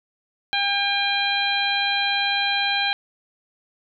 harmonic tone, 802 Hz, G5, 39 cents sharp, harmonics 1 / 2 / 3 / 4 / 5, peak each -26 / -26 / -26 / -26 / -26 dBFS, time 0.53-2.93 s, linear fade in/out 0 ms, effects none

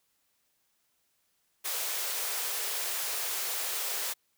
white high-pass noise, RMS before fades -33 dBFS, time 1.64-4.14 s, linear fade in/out 20 ms, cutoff 380 Hz, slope 48 dB/octave, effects white hiss -74 dBFS RMS until 4.37 s

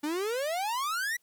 45% pulse exponential sweep, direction up, 286.4 to 1989 Hz, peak -29 dBFS, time 0.03-1.17 s, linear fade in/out 10 ms, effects white hiss -71 dBFS RMS until 1.22 s

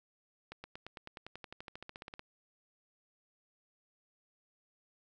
accelerating click train, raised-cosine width 0.3 ms, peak -29 dBFS, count 21, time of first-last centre 0.52-2.194 s, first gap 120 ms, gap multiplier 0.96, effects none

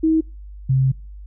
sine tone pair in turn, 319.1 / 132.51 Hz, D#4 / C3, +44 / +22 cents, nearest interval octave + minor third, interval 1522 cents, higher first, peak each -13 dBFS, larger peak neither, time 0.03-0.21 / 0.69-0.92 s, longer second, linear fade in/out 10 ms, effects noise-tail reverb RT60 0.3 s tail -26 dB re dry + added 50 Hz sine -34 dBFS peak until 1.26 s

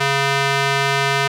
square tone with band-pass filter, 138.59 Hz, C#3, in tune, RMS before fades -18 dBFS, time 0-1.28 s, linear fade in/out 10 ms, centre 2100 Hz, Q 0.72, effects none

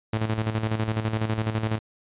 sawtooth tone with tremolo, 110 Hz, A2, in tune, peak -18 dBFS, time 0.13-1.79 s, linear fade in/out 5 ms, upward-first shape square, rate 12 Hz, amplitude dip 60%, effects resampled to 8000 Hz

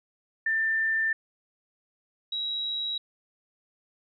sine tone pair in turn, 1786 / 3862 Hz, A6 / B7, +25 / -39 cents, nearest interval octave + minor second, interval 1336 cents, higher second, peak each -23 / -28 dBFS, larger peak first, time 0.46-1.13 / 2.32-2.98 s, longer first, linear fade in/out 5 ms, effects none

